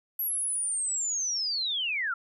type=linear sweep; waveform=sine; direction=down; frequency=11770 to 1318.5 Hz; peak=-27 dBFS; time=0.19-2.14 s; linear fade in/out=5 ms; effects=none